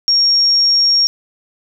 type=tone; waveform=sine; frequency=5560 Hz; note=F8; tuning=9 cents flat; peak=-9 dBFS; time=0.08-1.07 s; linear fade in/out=0 ms; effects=none